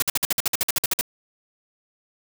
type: noise bursts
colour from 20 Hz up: white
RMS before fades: -21 dBFS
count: 14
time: 0-1.011 s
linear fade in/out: 2 ms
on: 23 ms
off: 53 ms
effects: none

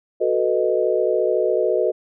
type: chord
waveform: sine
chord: B dominant seventh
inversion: second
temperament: equal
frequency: 370 / 440 / 493.9 / 622.3 Hz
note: F#4 / A4 / B4 / D#5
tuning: 0 / 0 / 0 / 0 cents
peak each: -22 dBFS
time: 0.2-1.92 s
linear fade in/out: 20 ms
effects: none

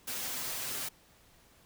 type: noise with comb filter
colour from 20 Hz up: white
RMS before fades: -37 dBFS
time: 0.07-0.89 s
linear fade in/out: 10 ms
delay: 7.8 ms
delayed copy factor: +0.9
effects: pink hiss -62 dBFS RMS until 1.65 s

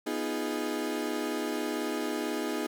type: chord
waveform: 35% pulse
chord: F half-diminished seventh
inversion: second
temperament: equal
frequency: 246.9 / 311.1 / 349.2 / 415.3 Hz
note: Cb4 / Eb4 / F4 / Ab4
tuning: 0 / 0 / 0 / 0 cents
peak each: -35 / -32 / -37 / -34 dBFS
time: 0.06-2.67 s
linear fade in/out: 10 ms
effects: none

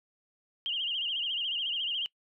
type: tone with vibrato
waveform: sine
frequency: 3010 Hz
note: F#7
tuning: 29 cents sharp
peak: -29 dBFS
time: 0.66-2.06 s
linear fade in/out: 0 ms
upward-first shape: sine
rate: 14 Hz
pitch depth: 130 cents each way
effects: noise-tail reverb RT60 0.1 s tail -23 dB re dry

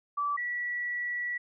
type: tone pair in turn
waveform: sine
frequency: 1158 / 1944 Hz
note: D6 / B6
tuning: -25 / -28 cents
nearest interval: major sixth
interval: 897 cents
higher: second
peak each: -27 / -30 dBFS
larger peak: first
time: 0.17-0.37 / 0.37-1.38 s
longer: second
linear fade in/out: 10 ms
effects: none

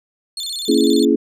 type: tone with vibrato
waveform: 35% pulse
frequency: 3902 Hz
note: B7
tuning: 22 cents flat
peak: -22 dBFS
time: 0.37-1.05 s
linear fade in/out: 2 ms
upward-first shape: square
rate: 16 Hz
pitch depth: 170 cents each way
type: chord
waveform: sine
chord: A# half-diminished seventh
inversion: none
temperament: just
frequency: 233.1 / 279.7 / 335.6 / 419.5 Hz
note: A#3 / C#4 / E4 / G#4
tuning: 0 / +16 / +31 / +17 cents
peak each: -18 / -16 / -17 / -17 dBFS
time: 0.68-1.16 s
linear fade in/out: 10 ms
effects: resampled to 32000 Hz

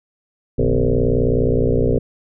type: tone with frequency modulation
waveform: sine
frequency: 195.6 Hz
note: G3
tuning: 4 cents flat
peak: -13 dBFS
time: 0.58-1.99 s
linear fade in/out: 10 ms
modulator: 59.4 Hz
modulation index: 5.4
effects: none

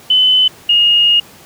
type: tone pair in turn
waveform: sine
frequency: 3025 / 2855 Hz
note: F#7 / F7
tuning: +38 / +37 cents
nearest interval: minor second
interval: 101 cents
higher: first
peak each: -7 dBFS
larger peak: neither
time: 0.1-0.48 / 0.69-1.2 s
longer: second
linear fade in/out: 5 ms
effects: pink hiss -40 dBFS RMS until 1.45 s + high-pass 100 Hz 12 dB/octave

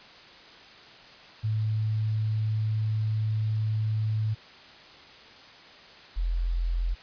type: tone pair in turn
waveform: sine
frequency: 108.7 / 42.84 Hz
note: A2 / F1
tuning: -21 / -33 cents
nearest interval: octave + major third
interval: 1612 cents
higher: first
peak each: -24 dBFS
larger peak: neither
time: 1.43-4.35 / 6.16-6.95 s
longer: first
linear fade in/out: 20 ms
effects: white hiss -49 dBFS RMS until 7.02 s + resampled to 11025 Hz

